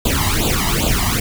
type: noise with flanger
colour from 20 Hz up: pink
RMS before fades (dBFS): -17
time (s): 0.05-1.2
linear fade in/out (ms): 5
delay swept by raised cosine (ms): 0.26 to 1.04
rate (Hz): 2.5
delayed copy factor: +0.95
effects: none